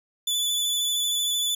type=tone with vibrato; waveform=sawtooth; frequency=3472 Hz; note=A7; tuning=24 cents flat; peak=-20 dBFS; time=0.27-1.55 s; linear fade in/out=5 ms; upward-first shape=square; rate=13 Hz; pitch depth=13 cents each way; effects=none